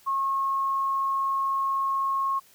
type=tone; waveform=sine; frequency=1086 Hz; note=C#6; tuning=36 cents flat; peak=-23 dBFS; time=0.06-2.4 s; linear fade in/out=20 ms; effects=white hiss -57 dBFS RMS until 2.54 s